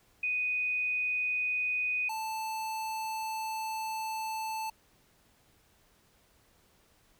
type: tone pair in turn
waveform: sine / square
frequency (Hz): 2489 / 880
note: D#7 / A5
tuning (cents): 0 / 0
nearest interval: octave + tritone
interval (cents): 1800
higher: first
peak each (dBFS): -28 / -34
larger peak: first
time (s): 0.23-2.09 / 2.09-4.7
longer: second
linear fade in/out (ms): 5
effects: pink hiss -66 dBFS RMS until 7.19 s